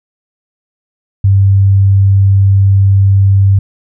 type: tone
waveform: sine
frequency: 98 Hz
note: G2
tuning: in tune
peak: -4 dBFS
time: 1.24-3.59 s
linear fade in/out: 5 ms
effects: none